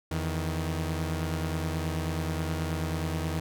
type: tone pair together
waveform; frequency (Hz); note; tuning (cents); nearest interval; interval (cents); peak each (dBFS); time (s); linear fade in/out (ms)
sawtooth; 83.43 / 157.5; E2 / D#3; +21 / +21; major seventh; 1100; -27 / -28; 0.11-3.4; 5
effects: none